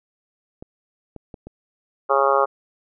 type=clicks; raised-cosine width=2 ms; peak=-23 dBFS; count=4; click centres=0.625 / 1.163 / 1.342 / 1.47 s
type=harmonic tone; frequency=137.6 Hz; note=C#3; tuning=12 cents flat; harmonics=3 / 4 / 5 / 6 / 7 / 8 / 9 / 10; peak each=-23 / -20 / -27 / -23 / -28 / -22 / -22 / -28 dBFS; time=2.09-2.46 s; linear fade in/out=20 ms
effects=none